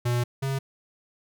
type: tone pair in turn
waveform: square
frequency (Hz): 121.2 / 135.57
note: B2 / C#3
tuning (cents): -32 / -38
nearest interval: major second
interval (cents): 194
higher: second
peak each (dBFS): -23 / -26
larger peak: first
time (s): 0.05-0.24 / 0.42-0.59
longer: first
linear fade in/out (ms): 10
effects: none